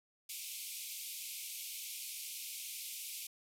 white band-pass noise, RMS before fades -45 dBFS, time 0.29-3.27 s, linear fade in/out 5 ms, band 2200 to 15000 Hz, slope 96 dB/octave, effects none

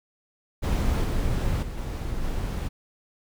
brown noise with level steps, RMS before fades -23 / -25 / -33 / -30 / -28 dBFS, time 0.62-2.69 s, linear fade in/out 20 ms, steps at 1.03 / 1.62 / 1.77 / 2.22 s, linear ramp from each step 10 ms, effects none

